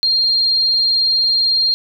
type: tone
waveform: sine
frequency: 4206 Hz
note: C8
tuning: 8 cents sharp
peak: -12 dBFS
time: 0.03-1.74 s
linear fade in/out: 0 ms
effects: 8-bit